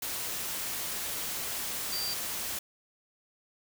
sine tone in noise, 4699 Hz, D8, in tune, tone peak -33 dBFS, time 1.92-2.14 s, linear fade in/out 5 ms, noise white, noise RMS -35 dBFS, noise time 0.02-2.59 s, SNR -1 dB, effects none

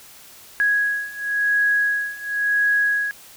sine beating tone pair, 1661.2 / 1662.15 Hz, G#6 / G#6, 0 / +1 cents, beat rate 0.95 Hz, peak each -22 / -20 dBFS, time 0.6-3.11 s, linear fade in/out 0 ms, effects white hiss -45 dBFS RMS until 3.36 s

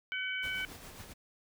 harmonic tone, 756 Hz, F#5, 37 cents sharp, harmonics 2 / 3 / 4, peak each -37 / -37 / -40 dBFS, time 0.12-0.65 s, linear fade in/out 0 ms
pink noise with tremolo, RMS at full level -47 dBFS, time 0.42-1.14 s, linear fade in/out 20 ms, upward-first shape sine, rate 7.3 Hz, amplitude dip 45%
effects none

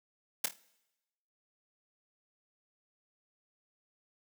white noise with echo, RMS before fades -28 dBFS, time 0.44-0.46 s, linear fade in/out 5 ms, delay 26 ms, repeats 4, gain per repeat -9 dB, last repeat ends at 0.564 s, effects noise-tail reverb RT60 1.0 s tail -22 dB re dry + high-pass 200 Hz 12 dB/octave

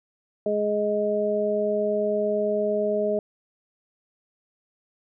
harmonic tone, 208.9 Hz, G#3, 10 cents sharp, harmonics 1 / 2 / 3, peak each -30 / -25 / -24 dBFS, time 0.46-3.19 s, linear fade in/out 2 ms, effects none

